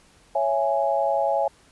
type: chord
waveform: sine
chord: C# minor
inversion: none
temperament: just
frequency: 554.4 / 665.2 / 831.5 Hz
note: C#5 / E5 / G#5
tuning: 0 / +16 / +2 cents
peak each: -24 / -24 / -24 dBFS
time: 0.35-1.48 s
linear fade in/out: 5 ms
effects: pink hiss -56 dBFS RMS until 1.71 s + resampled to 24000 Hz